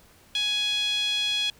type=tone with band-pass filter; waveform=5% pulse; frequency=835 Hz; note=G#5; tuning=9 cents sharp; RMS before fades=-26 dBFS; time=0.35-1.5 s; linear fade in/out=2 ms; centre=3100 Hz; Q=9.1; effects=pink hiss -56 dBFS RMS until 1.59 s